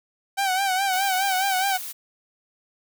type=tone with vibrato; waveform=sawtooth; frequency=766 Hz; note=G5; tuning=40 cents flat; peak=-17 dBFS; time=0.37-1.78 s; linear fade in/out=20 ms; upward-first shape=sine; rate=4.8 Hz; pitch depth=69 cents each way
type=noise; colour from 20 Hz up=blue; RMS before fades=-34 dBFS; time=0.92-1.93 s; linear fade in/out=20 ms
effects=none